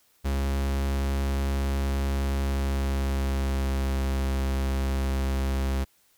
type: tone with pitch glide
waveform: 45% pulse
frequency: 68.4 to 67.03 Hz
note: C#2 to C2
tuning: -23 to +42 cents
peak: -24 dBFS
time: 0.24-5.85 s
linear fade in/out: 20 ms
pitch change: -35 cents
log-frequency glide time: 2.36-4.01 s
effects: white hiss -64 dBFS RMS until 6.17 s